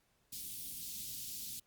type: band-stop noise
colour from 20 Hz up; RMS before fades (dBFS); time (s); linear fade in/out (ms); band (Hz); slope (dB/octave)
white; -44; 0.32-1.6; 10; 270 to 3300; 24
effects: pink hiss -75 dBFS RMS until 1.66 s + Opus 48 kbps